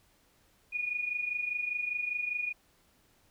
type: tone pair together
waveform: sine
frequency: 2430 / 2455 Hz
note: D#7 / D#7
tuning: -42 / -24 cents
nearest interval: unison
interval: 18 cents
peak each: -37 / -32 dBFS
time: 0.72-2.53 s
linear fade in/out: 20 ms
effects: pink hiss -67 dBFS RMS until 3.3 s